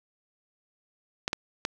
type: clicks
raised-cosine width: 0.2 ms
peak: -10 dBFS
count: 3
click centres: 1.279 / 1.331 / 1.651 s
effects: none